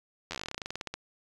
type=slowing click train; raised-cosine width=0.2 ms; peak=-18 dBFS; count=21; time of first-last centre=0.31-0.94 s; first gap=11 ms; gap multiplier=1.1; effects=resampled to 24000 Hz